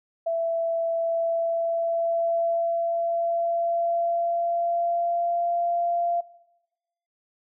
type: tone with pitch glide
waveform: sine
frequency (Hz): 665 to 690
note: E5 to F5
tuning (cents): +15 to -21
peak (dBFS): -22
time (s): 0.26-6.21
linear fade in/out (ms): 10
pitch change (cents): +64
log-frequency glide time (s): 0.92-5.47
effects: noise-tail reverb RT60 1.0 s tail -19 dB re dry